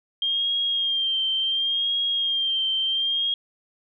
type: tone with vibrato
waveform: sine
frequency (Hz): 3202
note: G7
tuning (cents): +36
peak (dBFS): -21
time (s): 0.22-3.34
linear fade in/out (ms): 2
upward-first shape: sine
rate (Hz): 0.7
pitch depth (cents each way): 42
effects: none